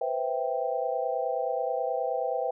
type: chord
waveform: sine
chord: C major seventh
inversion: third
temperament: equal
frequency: 493.9 / 523.3 / 659.3 / 784 Hz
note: B4 / C5 / E5 / G5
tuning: 0 / 0 / 0 / 0 cents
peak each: -32 dBFS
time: 0.01-2.51 s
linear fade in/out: 5 ms
effects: none